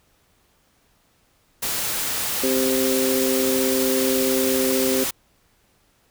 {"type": "noise", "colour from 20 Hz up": "white", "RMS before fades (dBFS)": -25, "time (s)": [1.62, 5.11], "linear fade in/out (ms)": 10}
{"type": "harmonic tone", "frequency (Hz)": 130.81, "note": "C3", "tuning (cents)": 0, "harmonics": [2, 3, 4], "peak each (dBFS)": [-23, -23, -25], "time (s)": [2.43, 5.04], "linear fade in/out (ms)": 5}
{"effects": ["pink hiss -62 dBFS RMS until 6.1 s"]}